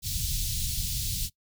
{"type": "band-stop noise", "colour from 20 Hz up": "pink", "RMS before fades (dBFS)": -30, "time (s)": [0.02, 1.3], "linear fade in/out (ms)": 50, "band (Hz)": [140, 3600], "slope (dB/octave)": 24, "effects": ["noise-tail reverb RT60 0.1 s tail -21 dB re dry"]}